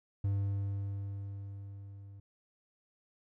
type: tone with level ramp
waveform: triangle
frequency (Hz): 99.4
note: G2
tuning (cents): +25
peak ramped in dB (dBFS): -26 to -46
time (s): 0.24-2.2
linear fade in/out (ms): 5
effects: none